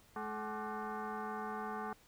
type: tone with frequency modulation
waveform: sine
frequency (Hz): 213.1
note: G#3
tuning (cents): +45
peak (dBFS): -38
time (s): 0.16-1.93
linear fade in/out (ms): 2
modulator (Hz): 322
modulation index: 3.8
effects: pink hiss -65 dBFS RMS until 2.07 s